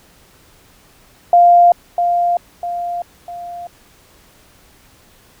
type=tone with echo; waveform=sine; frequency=698.5 Hz; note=F5; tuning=in tune; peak=-5 dBFS; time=1.33-1.72 s; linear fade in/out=2 ms; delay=650 ms; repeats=3; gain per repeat=-7 dB; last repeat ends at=3.67 s; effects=pink hiss -49 dBFS RMS until 5.4 s